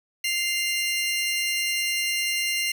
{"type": "tone pair together", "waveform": "sawtooth", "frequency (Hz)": [2093, 2794], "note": ["C7", "F7"], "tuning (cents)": [0, 0], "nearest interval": "perfect fourth", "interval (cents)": 500, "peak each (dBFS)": [-23, -23], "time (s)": [0.24, 2.72], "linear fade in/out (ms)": 5, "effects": []}